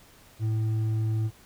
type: tone with hard clipping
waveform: sine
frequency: 110 Hz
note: A2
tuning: in tune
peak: -25 dBFS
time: 0.39-1.31 s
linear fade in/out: 50 ms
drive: 4 dB
effects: pink hiss -55 dBFS RMS until 1.45 s